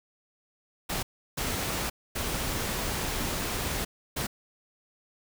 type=noise bursts at uneven times; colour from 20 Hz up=pink; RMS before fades=-31 dBFS; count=4; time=0.89-1.03 / 1.37-1.9 / 2.15-3.85 / 4.16-4.27 s; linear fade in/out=10 ms; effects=none